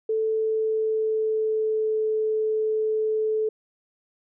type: tone with pitch glide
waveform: sine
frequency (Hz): 440 to 434.7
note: A4 to A4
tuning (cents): 0 to -21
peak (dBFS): -21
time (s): 0.09-3.49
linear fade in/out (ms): 5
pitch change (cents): -21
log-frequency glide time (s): 0.23-2.04
effects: none